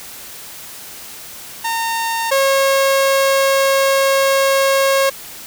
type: tone pair in turn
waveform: sawtooth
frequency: 915 / 544.1 Hz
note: A#5 / C#5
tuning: -32 / -32 cents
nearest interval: major sixth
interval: 900 cents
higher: first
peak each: -14 / -8 dBFS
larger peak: second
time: 1.64-2.31 / 2.31-5.1 s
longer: second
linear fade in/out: 10 ms
effects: white hiss -34 dBFS RMS until 5.46 s